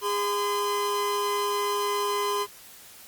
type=tone pair together; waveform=45% pulse; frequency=409.1 / 1021 Hz; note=G#4 / C6; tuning=-26 / -43 cents; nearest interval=octave + major third; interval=1583 cents; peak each=-28 / -27 dBFS; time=0.01-2.47 s; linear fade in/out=50 ms; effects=white hiss -48 dBFS RMS until 3.07 s + Opus 48 kbps